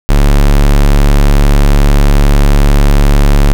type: tone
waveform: square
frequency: 35.61 Hz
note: C#1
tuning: 47 cents sharp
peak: -4 dBFS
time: 0.09-3.53 s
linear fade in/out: 0 ms
effects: none